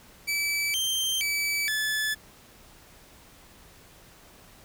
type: tone with pitch steps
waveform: sawtooth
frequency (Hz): 2306 / 3144 / 2300 / 1730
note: D7 / G7 / D7 / A6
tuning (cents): -32 / +4 / -37 / -30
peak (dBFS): -22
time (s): 0.27-2.15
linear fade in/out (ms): 20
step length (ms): 470
effects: pink hiss -53 dBFS RMS until 4.64 s